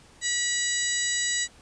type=harmonic tone; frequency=970 Hz; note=B5; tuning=31 cents flat; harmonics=2 / 3 / 4 / 5 / 6 / 7 / 8; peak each=-29 / -38 / -31 / -38 / -39 / -33 / -29 dBFS; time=0.21-1.48 s; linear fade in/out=50 ms; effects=pink hiss -54 dBFS RMS until 1.61 s + resampled to 22050 Hz